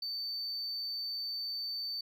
sine tone, 4557 Hz, C#8, 47 cents sharp, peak -33 dBFS, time 0.02-2.01 s, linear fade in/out 5 ms, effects tanh soft clip ceiling -33 dBFS

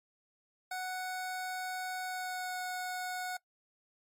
25% pulse tone with pitch glide, 740 to 732.8 Hz, F#5 to F#5, 0 to -17 cents, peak -32 dBFS, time 0.71-3.37 s, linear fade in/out 5 ms, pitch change -17 cents, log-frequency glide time 2.04-2.6 s, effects noise-tail reverb RT60 0.1 s tail -21 dB re dry + MP3 64 kbps

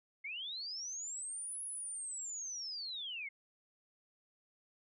sine linear two-way sweep, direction up then down, 2093 to 10548 to 2093 Hz, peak -40 dBFS, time 0.24-3.29 s, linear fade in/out 10 ms, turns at 1.63 s, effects none

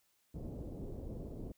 pink low-pass noise, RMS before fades -44 dBFS, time 0.34-1.52 s, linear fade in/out 5 ms, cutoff 530 Hz, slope 24 dB/octave, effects white hiss -75 dBFS RMS until 1.57 s

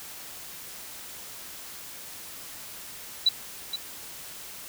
sine tone with echo, 3951 Hz, B7, in tune, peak -16 dBFS, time 3.26-3.29 s, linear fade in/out 5 ms, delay 470 ms, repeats 1, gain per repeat -11 dB, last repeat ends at 3.76 s, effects white hiss -42 dBFS RMS until 4.68 s

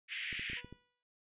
pink band-pass noise, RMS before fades -41 dBFS, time 0.08-0.62 s, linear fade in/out 50 ms, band 1800 to 3200 Hz, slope 48 dB/octave
clicks, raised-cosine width 3 ms, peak -35 dBFS, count 6, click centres 0.328 / 0.395 / 0.499 / 0.532 / 0.646 / 0.726 s
5% pulse tone with exponential decay, 489.9 Hz, B4, 14 cents flat, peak -38 dBFS, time 0.57-1.03 s, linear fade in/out 0 ms, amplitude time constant 100 ms
effects noise-tail reverb RT60 0.3 s tail -19 dB re dry + resampled to 8000 Hz

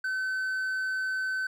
triangle tone, 1525 Hz, G6, 48 cents flat, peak -26 dBFS, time 0.04-1.47 s, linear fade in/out 5 ms, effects none

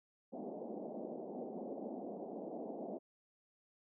pink band-pass noise, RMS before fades -45 dBFS, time 0.32-2.99 s, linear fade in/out 20 ms, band 200 to 750 Hz, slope 48 dB/octave, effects none

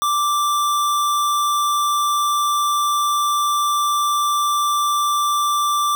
square tone, 1174.7 Hz, D6, in tune, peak -17 dBFS, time 0.02-5.95 s, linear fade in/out 0 ms, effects none

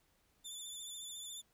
20% pulse tone with vibrato, 3520 Hz, A7, in tune, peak -39 dBFS, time 0.44-1.42 s, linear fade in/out 20 ms, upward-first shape sine, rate 14 Hz, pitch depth 44 cents each way, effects pink hiss -74 dBFS RMS until 1.53 s

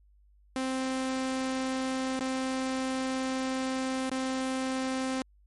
sawtooth tone with dropouts, 261.6 Hz, C4, in tune, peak -25 dBFS, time 0.56-5.22 s, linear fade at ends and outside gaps 1 ms, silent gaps 2.193-2.206 / 4.095-4.115 s, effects added 50 Hz sine -58 dBFS peak until 5.46 s + MP3 48 kbps

